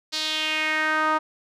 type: tone with band-pass filter sweep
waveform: sawtooth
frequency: 311.1 Hz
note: D#4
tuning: in tune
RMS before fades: -24 dBFS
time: 0.12-1.19 s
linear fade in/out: 20 ms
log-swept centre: 4500 to 1100 Hz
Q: 3.1
effects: none